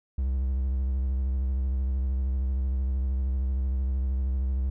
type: tone with vibrato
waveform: triangle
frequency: 65.41 Hz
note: C2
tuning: in tune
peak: -22 dBFS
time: 0.18-4.7 s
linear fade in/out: 5 ms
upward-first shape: sine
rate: 13 Hz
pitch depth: 64 cents each way
effects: none